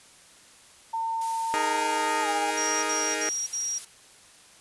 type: tone with pitch glide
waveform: sine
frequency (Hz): 905 to 815.6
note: A5 to G#5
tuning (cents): +48 to -32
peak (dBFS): -26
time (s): 0.93-2.51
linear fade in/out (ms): 10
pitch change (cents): -180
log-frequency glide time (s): 2.21-2.27
type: noise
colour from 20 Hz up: blue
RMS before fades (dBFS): -38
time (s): 1.21-3.85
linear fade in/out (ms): 5
type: chord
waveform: 10% pulse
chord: D# suspended fourth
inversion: none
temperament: equal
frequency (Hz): 311.1 / 415.3 / 466.2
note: D#4 / G#4 / A#4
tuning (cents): 0 / 0 / 0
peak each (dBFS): -23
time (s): 1.54-3.29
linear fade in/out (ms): 0
type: tone bursts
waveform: sine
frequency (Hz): 5690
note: F8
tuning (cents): +31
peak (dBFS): -27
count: 4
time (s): 2.57-3.787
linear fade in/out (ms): 10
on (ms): 260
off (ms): 59
effects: white hiss -53 dBFS RMS until 4.6 s + resampled to 24000 Hz